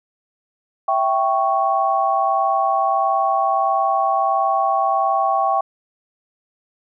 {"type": "chord", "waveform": "sine", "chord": "C# diminished", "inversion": "first", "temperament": "equal with one note detuned", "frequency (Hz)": [659.3, 780.8, 1108.7], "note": ["E5", "G5", "C#6"], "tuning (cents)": [0, -7, 0], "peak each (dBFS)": [-22, -18, -20], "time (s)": [0.88, 5.61], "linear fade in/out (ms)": 5, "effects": []}